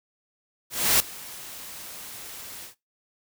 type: noise with ADSR envelope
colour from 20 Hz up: white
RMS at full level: -18 dBFS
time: 0.7-2.75 s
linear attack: 300 ms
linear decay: 3 ms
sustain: -22 dB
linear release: 120 ms
effects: noise-tail reverb RT60 0.2 s tail -20 dB re dry